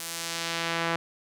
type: tone with band-pass filter sweep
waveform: sawtooth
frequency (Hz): 167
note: E3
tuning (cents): +23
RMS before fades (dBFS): -31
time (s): 0-0.96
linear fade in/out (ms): 2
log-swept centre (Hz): 11000 to 1500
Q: 0.71
effects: none